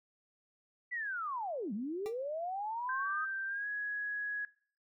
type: linear two-way sweep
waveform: sine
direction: down then up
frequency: 2001 to 188.6 to 1276 Hz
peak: -35 dBFS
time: 0.91-3.26 s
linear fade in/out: 20 ms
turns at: 1.73 s
type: tone with exponential decay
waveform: 25% pulse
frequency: 392 Hz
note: G4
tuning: in tune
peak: -34 dBFS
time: 2.06-2.17 s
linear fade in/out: 0 ms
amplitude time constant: 22 ms
type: tone with pitch glide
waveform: sine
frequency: 1568 to 1670.9 Hz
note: G6 to G#6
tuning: 0 to +10 cents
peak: -35 dBFS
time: 2.89-4.45 s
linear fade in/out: 2 ms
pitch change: +110 cents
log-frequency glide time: 3.46-3.67 s
effects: noise-tail reverb RT60 0.5 s tail -21 dB re dry